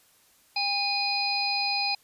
harmonic tone with a mistuned harmonic, 825 Hz, G#5, 12 cents flat, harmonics 1 / 3 / 5 / 6, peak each -30 / -30 / -30 / -30 dBFS, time 0.56-1.95 s, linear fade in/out 5 ms, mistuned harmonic 1, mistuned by -36 cents, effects white hiss -61 dBFS RMS until 2.03 s + resampled to 32000 Hz

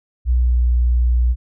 sine tone with pitch glide, 61.4 to 60.48 Hz, B1 to B1, -9 to -36 cents, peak -12 dBFS, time 0.25-1.36 s, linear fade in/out 50 ms, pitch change -27 cents, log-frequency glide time 0.41-0.56 s, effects none

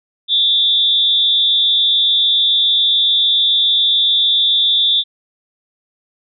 sine tone with amplitude modulation, 3555 Hz, A7, 17 cents sharp, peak -7 dBFS, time 0.28-5.04 s, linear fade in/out 50 ms, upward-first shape sine, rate 253 Hz, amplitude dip 80%, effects none

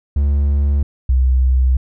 triangle / sine tone pair in turn, 71.1 / 64.06 Hz, C#2 / C2, +45 / -36 cents, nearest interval major second, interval 181 cents, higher first, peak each -10 dBFS, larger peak neither, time 0.16-0.83 / 1.09-1.77 s, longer second, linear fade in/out 5 ms, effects none

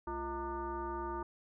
sine tone with frequency modulation, 630 Hz, D#5, 21 cents sharp, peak -36 dBFS, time 0.07-1.23 s, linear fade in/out 5 ms, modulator 283 Hz, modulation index 2.1, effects none

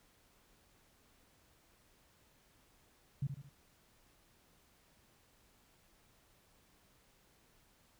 sine tone with echo, 138.59 Hz, C#3, in tune, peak -32 dBFS, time 3.22-3.27 s, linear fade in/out 5 ms, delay 74 ms, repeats 3, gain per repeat -7 dB, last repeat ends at 3.492 s, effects pink hiss -69 dBFS RMS until 7.99 s

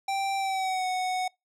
square tone with pitch glide, 783 to 739.5 Hz, G5 to F#5, -2 to -1 cents, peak -27 dBFS, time 0.08-1.28 s, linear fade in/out 5 ms, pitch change -99 cents, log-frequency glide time 0.37-0.86 s, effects noise-tail reverb RT60 0.2 s tail -26 dB re dry + low-pass 9000 Hz 12 dB/octave

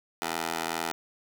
15% pulse tone with high-pass filter, 82.41 Hz, E2, in tune, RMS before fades -32 dBFS, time 0.22-0.92 s, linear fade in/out 0 ms, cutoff 590 Hz, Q 0.85, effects none

